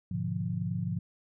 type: chord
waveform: sine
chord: G# diminished seventh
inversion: none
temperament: equal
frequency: 103.83 / 123.47 / 146.83 / 174.61 Hz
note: G#2 / B2 / D3 / F3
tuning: 0 / 0 / 0 / 0 cents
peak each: -35 / -37 / -37 / -33 dBFS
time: 0.11-0.99 s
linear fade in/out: 5 ms
effects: none